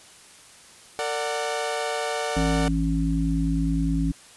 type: chord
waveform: sawtooth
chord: Bb augmented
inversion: none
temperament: equal with one note detuned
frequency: 455.3 / 587.3 / 740 Hz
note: Bb4 / D5 / F#5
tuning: -41 / 0 / 0 cents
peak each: -26 dBFS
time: 0.99-2.68 s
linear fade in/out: 0 ms
type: harmonic tone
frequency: 54.9 Hz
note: A1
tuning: 3 cents flat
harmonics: 1 / 3 / 5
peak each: -25 / -25 / -25 dBFS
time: 2.36-4.12 s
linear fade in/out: 10 ms
effects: white hiss -49 dBFS RMS until 4.36 s + resampled to 24000 Hz